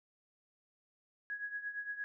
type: tone with tremolo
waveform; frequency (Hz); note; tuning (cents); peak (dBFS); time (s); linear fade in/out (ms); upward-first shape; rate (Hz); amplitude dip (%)
sine; 1665; G#6; +4; -35; 1.3-2.04; 0; triangle; 8.7; 80
effects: none